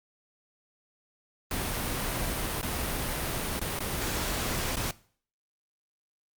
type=noise with dropouts; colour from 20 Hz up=pink; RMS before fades=-31 dBFS; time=1.51-4.91 s; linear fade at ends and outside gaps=2 ms; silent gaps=2.615-2.628 / 3.594-3.614 / 3.791-3.804 / 4.758-4.768 s; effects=noise-tail reverb RT60 0.5 s tail -20 dB re dry + Opus 48 kbps